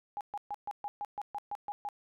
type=tone bursts; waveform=sine; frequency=822 Hz; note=G#5; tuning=18 cents flat; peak=-34 dBFS; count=11; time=0.17-1.888 s; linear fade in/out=0 ms; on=38 ms; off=130 ms; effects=none